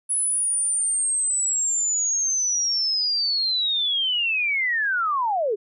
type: linear sweep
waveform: sine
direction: down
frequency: 10270 to 382.3 Hz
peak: -20 dBFS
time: 0.09-5.56 s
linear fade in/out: 20 ms
effects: none